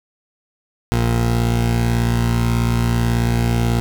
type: tone pair together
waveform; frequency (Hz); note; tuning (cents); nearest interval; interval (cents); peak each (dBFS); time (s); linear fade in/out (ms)
20% pulse; 58.3 / 116.54; A#1 / A#2; +1 / 0; octave; 1199; -14 / -15; 0.92-3.8; 0
effects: none